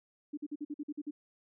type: tone bursts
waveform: sine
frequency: 295.2 Hz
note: D4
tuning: 9 cents sharp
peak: -35 dBFS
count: 9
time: 0.33-1.11 s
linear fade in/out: 10 ms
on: 44 ms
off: 48 ms
effects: none